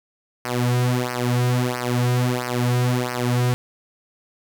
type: tone with flanger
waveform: sawtooth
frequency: 123.47 Hz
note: B2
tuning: in tune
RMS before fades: -21 dBFS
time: 0.45-3.54 s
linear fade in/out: 0 ms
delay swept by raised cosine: 0.27 to 3.57 ms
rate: 1.5 Hz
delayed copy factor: -0.95
effects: none